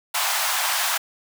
pink high-pass noise, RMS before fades -23 dBFS, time 0.14-0.98 s, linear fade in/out 10 ms, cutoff 700 Hz, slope 48 dB/octave, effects none

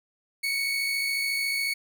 30% pulse tone pair together, 2217 / 2271 Hz, C#7 / C#7, 0 / +41 cents, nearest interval unison, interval 41 cents, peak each -23 / -34 dBFS, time 0.43-1.74 s, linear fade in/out 10 ms, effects none

